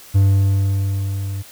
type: tone with level ramp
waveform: triangle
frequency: 98 Hz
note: G2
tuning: in tune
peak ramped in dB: -7 to -21 dBFS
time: 0.14-1.43 s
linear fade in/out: 20 ms
effects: white hiss -42 dBFS RMS until 1.51 s